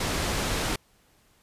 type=low-pass noise; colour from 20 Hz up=pink; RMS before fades=-28 dBFS; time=0-0.76 s; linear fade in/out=5 ms; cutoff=9100 Hz; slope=12 dB/octave; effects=pink hiss -63 dBFS RMS until 1.42 s + resampled to 32000 Hz